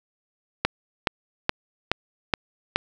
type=click train; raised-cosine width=0.3 ms; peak=-3 dBFS; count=6; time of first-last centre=0.65-2.76 s; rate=2.37 Hz; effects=none